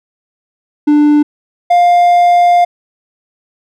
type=tone pair in turn; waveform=triangle; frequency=296.2 / 702.9 Hz; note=D4 / F5; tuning=+15 / +11 cents; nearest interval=octave + minor third; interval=1496 cents; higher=second; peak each=-3 dBFS; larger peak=neither; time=0.87-1.23 / 1.7-2.65 s; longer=second; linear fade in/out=10 ms; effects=none